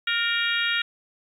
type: harmonic tone with a mistuned harmonic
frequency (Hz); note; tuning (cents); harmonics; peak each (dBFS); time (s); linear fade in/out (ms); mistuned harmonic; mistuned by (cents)
470; A#4; +14; 3 / 4 / 5 / 6 / 7 / 8; -27 / -28 / -29 / -30 / -30 / -31; 0.07-0.82; 5; 4; -37
effects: 9-bit